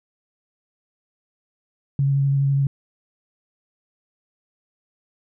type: tone with vibrato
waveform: sine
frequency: 138.59 Hz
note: C#3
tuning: in tune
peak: -16 dBFS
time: 1.99-2.67 s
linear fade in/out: 2 ms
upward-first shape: square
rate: 12 Hz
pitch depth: 11 cents each way
effects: none